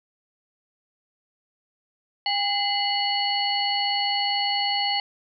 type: tone cluster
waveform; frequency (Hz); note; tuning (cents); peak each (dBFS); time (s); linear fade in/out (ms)
sine; 807 / 2053 / 2933 / 4402; G#5 / C7 / F#7 / C#8; -50 / -33 / -16 / -13; -26 / -30 / -28 / -26; 2.26-5; 2
effects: none